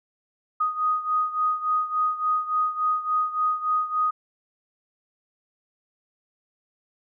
sine beating tone pair, 1244.5 / 1248 Hz, D#6 / D#6, 0 / +5 cents, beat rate 3.5 Hz, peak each -23 / -27 dBFS, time 0.6-4.11 s, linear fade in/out 10 ms, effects none

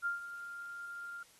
sine tone with ADSR envelope, 1396.9 Hz, F6, in tune, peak -30 dBFS, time 0.02-1.23 s, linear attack 39 ms, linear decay 130 ms, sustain -12 dB, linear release 3 ms, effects white hiss -63 dBFS RMS until 1.39 s + AAC 32 kbps

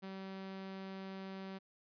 sawtooth tone, 191.9 Hz, G3, 37 cents flat, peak -40 dBFS, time 0.02-1.59 s, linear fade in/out 20 ms, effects resampled to 11025 Hz

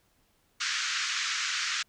pink band-pass noise, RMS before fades -31 dBFS, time 0.6-1.83 s, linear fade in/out 10 ms, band 1300 to 6900 Hz, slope 48 dB/octave, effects pink hiss -69 dBFS RMS until 1.88 s

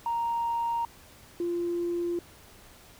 sine tone pair in turn, 932.3 / 346 Hz, A#5 / F4, 0 / -16 cents, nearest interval octave + perfect fourth, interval 1716 cents, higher first, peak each -25 / -26 dBFS, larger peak first, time 0.06-0.85 / 1.4-2.19 s, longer neither, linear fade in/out 2 ms, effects tanh soft clip ceiling -22 dBFS + pink hiss -53 dBFS RMS until 2.99 s

